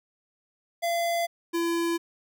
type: tone pair in turn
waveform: square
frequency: 682 / 337.6 Hz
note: F5 / E4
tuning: -41 / +41 cents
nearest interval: octave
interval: 1218 cents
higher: first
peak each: -25 dBFS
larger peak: neither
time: 0.82-1.27 / 1.53-1.98 s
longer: neither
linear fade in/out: 20 ms
effects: none